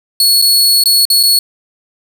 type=tone with dropouts; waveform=sawtooth; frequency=4375 Hz; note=C#8; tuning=24 cents flat; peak=-4 dBFS; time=0.2-1.39 s; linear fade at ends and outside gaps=2 ms; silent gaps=0.417-0.422 / 0.838-0.857 / 1.053-1.101 / 1.23-1.234 s; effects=none